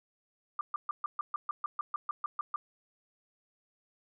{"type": "tone bursts", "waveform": "sine", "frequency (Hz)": 1195, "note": "D6", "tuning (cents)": 30, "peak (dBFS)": -30, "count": 14, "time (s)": [0.59, 2.56], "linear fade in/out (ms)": 2, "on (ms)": 20, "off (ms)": 130, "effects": []}